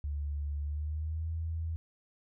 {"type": "tone with pitch glide", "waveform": "sine", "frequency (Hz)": [72.6, 81.49], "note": ["D2", "E2"], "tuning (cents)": [-19, -19], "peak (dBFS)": -32, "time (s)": [0.04, 1.76], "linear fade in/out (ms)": 0, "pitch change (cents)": 200, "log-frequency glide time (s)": [0.62, 1.29], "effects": []}